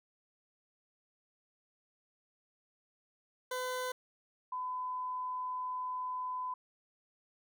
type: tone pair in turn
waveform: 20% pulse / sine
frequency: 506 / 1008.2 Hz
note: B4 / B5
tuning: +42 / +35 cents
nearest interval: octave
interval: 1193 cents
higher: second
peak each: -30 / -35 dBFS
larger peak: first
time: 3.51-3.92 / 4.52-6.54 s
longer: second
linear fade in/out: 5 ms
effects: none